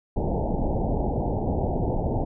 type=low-pass noise; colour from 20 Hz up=pink; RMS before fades=-25 dBFS; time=0.16-2.25 s; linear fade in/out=10 ms; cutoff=880 Hz; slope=96 dB/octave; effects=none